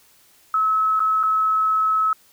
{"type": "tone with dropouts", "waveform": "sine", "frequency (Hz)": 1292, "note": "E6", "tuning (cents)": -35, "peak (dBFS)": -16, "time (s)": [0.54, 2.13], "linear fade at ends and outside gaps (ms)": 2, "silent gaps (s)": [[0.995, 1.002], [1.231, 1.235]], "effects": ["white hiss -55 dBFS RMS until 2.32 s"]}